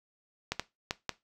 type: clicks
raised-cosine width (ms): 0.2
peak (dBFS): -13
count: 4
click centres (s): 0.52 / 0.596 / 0.909 / 1.093
effects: noise-tail reverb RT60 0.2 s tail -17 dB re dry